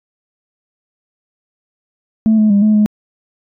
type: tone with pitch steps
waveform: sine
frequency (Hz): 219.9 / 214.6 / 201.7 / 214.1 / 210.9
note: A3 / A3 / G3 / A3 / G#3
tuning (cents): -1 / -43 / +50 / -47 / +27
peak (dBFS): -6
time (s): 2.26-2.86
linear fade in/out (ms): 0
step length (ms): 120
effects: tanh soft clip ceiling -5 dBFS